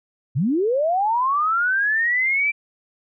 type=linear sweep; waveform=sine; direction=up; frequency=110 to 2356 Hz; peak=-17 dBFS; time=0.35-2.52 s; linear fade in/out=20 ms; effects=none